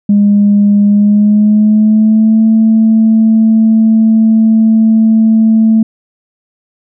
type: tone with pitch glide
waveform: sine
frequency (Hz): 204.4 to 221.6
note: G#3 to A3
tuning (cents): -27 to +13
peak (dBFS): -3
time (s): 0.09-5.83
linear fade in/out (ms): 5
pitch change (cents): +140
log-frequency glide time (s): 0.85-2.44
effects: tanh soft clip ceiling 0 dBFS